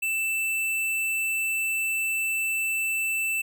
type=tone; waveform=square; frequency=2655 Hz; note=E7; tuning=12 cents sharp; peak=-25 dBFS; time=0.02-3.42 s; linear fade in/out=10 ms; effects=none